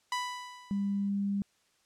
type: tone with exponential decay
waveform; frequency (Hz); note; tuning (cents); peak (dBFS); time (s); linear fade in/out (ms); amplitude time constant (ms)
sawtooth; 991; B5; +6; -25; 0.12-1.09; 2; 210
type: tone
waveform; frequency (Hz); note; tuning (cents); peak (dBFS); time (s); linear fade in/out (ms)
sine; 200; G3; +35; -28; 0.71-1.42; 0
effects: white hiss -70 dBFS RMS until 1.85 s + low-pass 8000 Hz 12 dB/octave